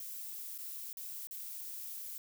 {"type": "noise with dropouts", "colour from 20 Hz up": "violet", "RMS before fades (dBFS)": -44, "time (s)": [0, 2.18], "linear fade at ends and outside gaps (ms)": 1, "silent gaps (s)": [[0.579, 0.586], [0.93, 0.971], [1.271, 1.31]], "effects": []}